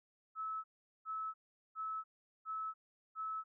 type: tone bursts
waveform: sine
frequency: 1300 Hz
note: E6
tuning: 24 cents flat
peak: -38 dBFS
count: 5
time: 0.35-3.44 s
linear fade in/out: 50 ms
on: 290 ms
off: 410 ms
effects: none